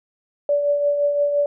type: tone with tremolo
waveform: sine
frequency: 578 Hz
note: D5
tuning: 28 cents flat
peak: -14 dBFS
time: 0.49-1.46 s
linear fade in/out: 2 ms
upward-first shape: triangle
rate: 5.8 Hz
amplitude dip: 50%
effects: none